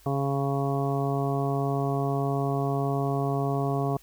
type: harmonic tone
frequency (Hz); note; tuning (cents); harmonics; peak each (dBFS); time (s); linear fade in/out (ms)
138.59; C#3; 0; 1 / 2 / 3 / 4 / 5 / 6 / 7 / 8; -27 / -32 / -31 / -41 / -31 / -42 / -41 / -37; 0.06-3.97; 2
effects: added 50 Hz sine -57 dBFS peak until 4.02 s + white hiss -57 dBFS RMS until 4.02 s